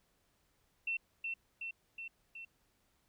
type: tone with echo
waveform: sine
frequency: 2697 Hz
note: E7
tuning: 39 cents sharp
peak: -33 dBFS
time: 0.87-0.97 s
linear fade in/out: 5 ms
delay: 370 ms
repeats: 4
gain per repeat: -3 dB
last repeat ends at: 2.45 s
effects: pink hiss -75 dBFS RMS until 3.08 s